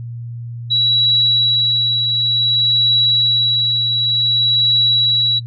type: tone with tremolo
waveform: sine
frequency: 3906 Hz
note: B7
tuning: 20 cents flat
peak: -10 dBFS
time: 0.7-5.4 s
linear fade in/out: 20 ms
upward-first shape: triangle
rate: 0.55 Hz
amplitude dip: 40%
effects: noise-tail reverb RT60 0.1 s tail -19 dB re dry + added 118 Hz sine -25 dBFS peak until 5.46 s